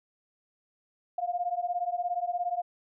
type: beating tone pair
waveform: sine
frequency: 698.5 / 715.5 Hz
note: F5 / F5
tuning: 0 / +42 cents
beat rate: 17 Hz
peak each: -31 dBFS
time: 1.18-2.62 s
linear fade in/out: 5 ms
effects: none